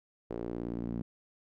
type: tone with band-pass filter sweep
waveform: sawtooth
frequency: 58.4 Hz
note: A#1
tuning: 4 cents sharp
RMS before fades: -37 dBFS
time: 0.3-1.02 s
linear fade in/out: 5 ms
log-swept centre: 420 to 220 Hz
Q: 2.2
effects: none